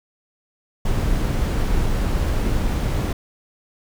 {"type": "noise", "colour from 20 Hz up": "brown", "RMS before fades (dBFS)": -20, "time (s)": [0.85, 3.13], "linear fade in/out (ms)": 5, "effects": []}